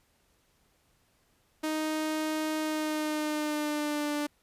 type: tone with pitch glide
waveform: sawtooth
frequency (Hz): 311.1 to 294.5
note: D#4 to D4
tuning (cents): 0 to +5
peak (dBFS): -25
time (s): 1.63-4.27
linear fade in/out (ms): 10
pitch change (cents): -95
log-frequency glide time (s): 2.59-4.14
effects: pink hiss -69 dBFS RMS until 4.42 s + resampled to 32000 Hz